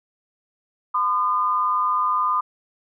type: tone pair together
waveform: sine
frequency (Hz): 1018.4 / 1217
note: C6 / D#6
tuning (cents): -47 / -39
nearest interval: minor third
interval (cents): 308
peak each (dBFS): -22 / -20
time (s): 0.94-2.41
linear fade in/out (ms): 10
effects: none